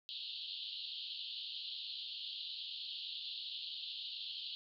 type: band-pass noise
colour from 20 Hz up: white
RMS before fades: -45 dBFS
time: 0.09-4.55 s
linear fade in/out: 0 ms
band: 2900 to 4400 Hz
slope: 96 dB/octave
effects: none